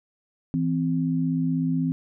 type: tone pair together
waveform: sine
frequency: 163.85 / 260.1 Hz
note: E3 / C4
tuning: -10 / -10 cents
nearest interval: minor sixth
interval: 800 cents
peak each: -24 dBFS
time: 0.54-1.92 s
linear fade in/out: 0 ms
effects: none